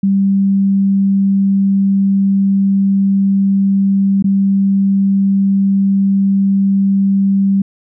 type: tone with dropouts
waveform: sine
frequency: 196 Hz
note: G3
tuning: in tune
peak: -9 dBFS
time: 0.03-7.62 s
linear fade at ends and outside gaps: 5 ms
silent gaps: 4.225-4.242 s
effects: none